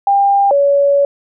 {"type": "tone pair in turn", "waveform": "sine", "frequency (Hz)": [798, 564.3], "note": ["G5", "C#5"], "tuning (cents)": [31, 31], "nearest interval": "tritone", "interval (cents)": 600, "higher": "first", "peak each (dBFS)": -8, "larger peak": "neither", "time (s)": [[0.07, 0.51], [0.51, 1.05]], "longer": "second", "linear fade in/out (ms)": 2, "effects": []}